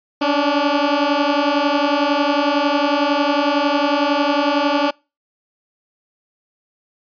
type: beating tone pair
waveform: 15% pulse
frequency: 282.3 / 293.3 Hz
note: C#4 / D4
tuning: +32 / -2 cents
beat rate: 11 Hz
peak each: -12 / -11 dBFS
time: 0.21-4.91 s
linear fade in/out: 10 ms
effects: noise-tail reverb RT60 0.3 s tail -26 dB re dry + resampled to 11025 Hz